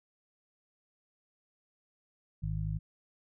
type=harmonic tone; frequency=51.91 Hz; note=G#1; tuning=in tune; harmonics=1 / 2 / 3; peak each=-36 / -36 / -35 dBFS; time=2.42-2.79 s; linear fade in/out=20 ms; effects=none